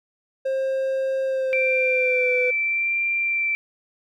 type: tone with pitch glide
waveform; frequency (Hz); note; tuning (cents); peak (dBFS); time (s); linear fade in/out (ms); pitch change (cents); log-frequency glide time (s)
triangle; 532 to 499.2; C5 to B4; +29 to +19; -19; 0.45-2.51; 10; -110; 1.25-2.3
type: tone with vibrato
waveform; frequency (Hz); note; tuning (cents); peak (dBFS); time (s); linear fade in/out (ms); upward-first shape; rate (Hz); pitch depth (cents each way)
sine; 2349; D7; 0; -20; 1.53-3.55; 0; sine; 0.81; 15
effects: none